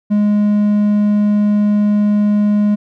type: tone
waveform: triangle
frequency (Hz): 207.7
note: G#3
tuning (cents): 0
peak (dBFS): -8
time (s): 0.1-2.76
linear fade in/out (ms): 20
effects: none